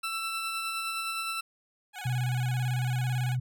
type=tone with tremolo; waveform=20% pulse; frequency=1332 Hz; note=E6; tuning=18 cents sharp; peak=-25 dBFS; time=0.03-1.41 s; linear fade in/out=10 ms; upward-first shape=sine; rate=9.7 Hz; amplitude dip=25%
type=tone with vibrato; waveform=15% pulse; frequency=784 Hz; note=G5; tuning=in tune; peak=-31 dBFS; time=1.93-3.37 s; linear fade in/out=50 ms; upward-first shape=square; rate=18 Hz; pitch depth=100 cents each way
type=tone with pitch glide; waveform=sine; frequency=125.6 to 126.4 Hz; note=B2 to B2; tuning=+30 to +41 cents; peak=-26 dBFS; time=2.05-3.4 s; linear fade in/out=10 ms; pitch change=+11 cents; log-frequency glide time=2.2-2.94 s
effects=none